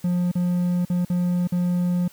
triangle tone with dropouts, 177.4 Hz, F3, 27 cents sharp, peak -17 dBFS, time 0.04-2.08 s, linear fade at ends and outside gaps 5 ms, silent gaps 0.316-0.353 / 0.851-0.899 / 1.05-1.099 / 1.474-1.521 s, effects white hiss -51 dBFS RMS until 2.12 s

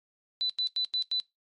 sine tone bursts, 3993 Hz, B7, 18 cents sharp, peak -26 dBFS, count 5, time 0.41-1.2 s, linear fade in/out 0 ms, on 86 ms, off 90 ms, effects noise-tail reverb RT60 0.2 s tail -21 dB re dry + MP3 48 kbps

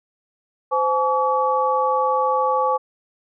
sine tone cluster, 516 / 850 / 1139 Hz, C5 / G#5 / C#6, -24 / +40 / +47 cents, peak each -21 dBFS, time 0.71-2.78 s, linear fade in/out 20 ms, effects none

